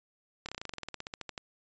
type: slowing click train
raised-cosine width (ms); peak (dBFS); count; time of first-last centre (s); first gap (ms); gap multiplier
0.2; -21; 19; 0.46-1.378; 27; 1.07
effects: resampled to 16000 Hz